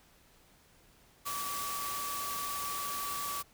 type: tone in noise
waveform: sine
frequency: 1147 Hz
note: D6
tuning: 41 cents flat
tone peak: -37 dBFS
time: 1.25-3.43 s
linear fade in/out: 20 ms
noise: white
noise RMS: -39 dBFS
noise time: 1.25-3.43 s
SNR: -1 dB
effects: pink hiss -63 dBFS RMS until 3.53 s